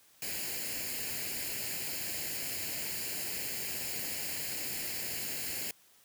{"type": "noise with comb filter", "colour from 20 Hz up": "white", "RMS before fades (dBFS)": -37, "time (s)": [0.22, 5.71], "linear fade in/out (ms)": 2, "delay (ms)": 0.42, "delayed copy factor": 0.7, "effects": ["white hiss -63 dBFS RMS until 6.04 s", "high-pass 60 Hz 12 dB/octave"]}